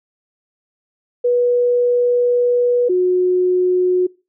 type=tone pair in turn; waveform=sine; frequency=487.4 / 363.9 Hz; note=B4 / F#4; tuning=-23 / -29 cents; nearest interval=perfect fourth; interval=506 cents; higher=first; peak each=-12 dBFS; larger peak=neither; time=1.24-2.89 / 2.89-4.07 s; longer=first; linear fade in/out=10 ms; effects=noise-tail reverb RT60 0.3 s tail -23 dB re dry